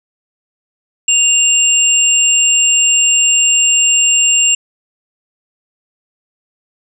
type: tone pair together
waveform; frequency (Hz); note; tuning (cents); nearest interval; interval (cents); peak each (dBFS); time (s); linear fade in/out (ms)
sine; 2794 / 7459; F7 / A#8; 0 / 0; octave + perfect fourth; 1700; -11; 1.08-4.55; 5
effects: none